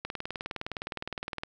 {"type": "click train", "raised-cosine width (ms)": 0.3, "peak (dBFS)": -18, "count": 28, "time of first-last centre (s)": [0.05, 1.435], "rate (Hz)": 19.5, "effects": []}